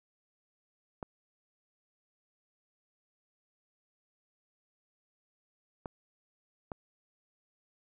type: clicks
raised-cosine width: 1 ms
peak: -24 dBFS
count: 3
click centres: 1.028 / 5.858 / 6.718 s
effects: none